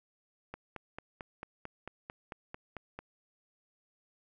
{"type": "click train", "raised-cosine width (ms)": 0.5, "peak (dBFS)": -26, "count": 12, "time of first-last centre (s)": [0.54, 2.99], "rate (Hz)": 4.49, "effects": []}